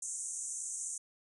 white band-pass noise, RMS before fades -40 dBFS, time 0.02-0.98 s, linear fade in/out 5 ms, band 6200 to 9300 Hz, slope 96 dB/octave, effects none

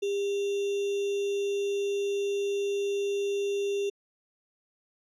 sine tone with sample-and-hold, 401.3 Hz, G4, 41 cents sharp, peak -26 dBFS, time 0.02-3.9 s, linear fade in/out 10 ms, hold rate 3150 Hz, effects low-pass 7000 Hz 12 dB/octave

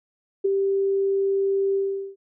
sine tone with ADSR envelope, 392 Hz, G4, in tune, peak -15 dBFS, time 0.44-2.16 s, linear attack 14 ms, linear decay 8 ms, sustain -4 dB, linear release 410 ms, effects none

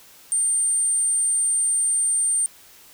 sine tone, 8870 Hz, C#9, in tune, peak -18 dBFS, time 0.32-2.46 s, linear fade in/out 0 ms, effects white hiss -49 dBFS RMS until 2.93 s

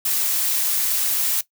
blue noise, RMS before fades -21 dBFS, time 0.05-1.41 s, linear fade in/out 5 ms, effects noise-tail reverb RT60 0.1 s tail -17 dB re dry

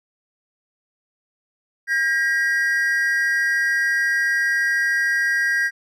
triangle tone pair together, 1613.3 / 1907 Hz, G6 / A#6, +49 / +39 cents, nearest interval minor third, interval 290 cents, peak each -18 / -19 dBFS, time 1.87-5.71 s, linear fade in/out 50 ms, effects none

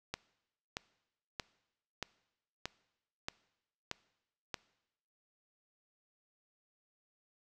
click train, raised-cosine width 0.2 ms, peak -19 dBFS, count 8, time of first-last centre 0.14-4.543 s, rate 1.59 Hz, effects noise-tail reverb RT60 0.9 s tail -21 dB re dry

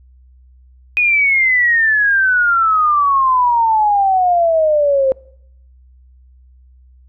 sine exponential sweep, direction down, 2489 to 523.3 Hz, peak -10 dBFS, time 0.97-5.12 s, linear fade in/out 0 ms, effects noise-tail reverb RT60 0.7 s tail -24 dB re dry + added 63 Hz sine -43 dBFS peak until 7.08 s

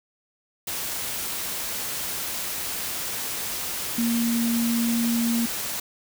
sine tone in noise, 233.1 Hz, A#3, in tune, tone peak -21 dBFS, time 3.98-5.46 s, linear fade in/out 5 ms, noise white, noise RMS -30 dBFS, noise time 0.67-5.8 s, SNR +6 dB, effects none

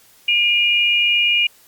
sine tone pair together, 2415 / 2858 Hz, D7 / F7, +48 / +39 cents, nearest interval minor third, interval 291 cents, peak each -16 dBFS, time 0.28-1.47 s, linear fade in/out 5 ms, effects white hiss -51 dBFS RMS until 1.67 s + Opus 48 kbps

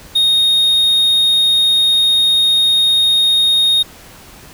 triangle tone, 3715 Hz, A#7, 7 cents flat, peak -8 dBFS, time 0.15-3.83 s, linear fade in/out 10 ms, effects pink hiss -39 dBFS RMS until 4.53 s

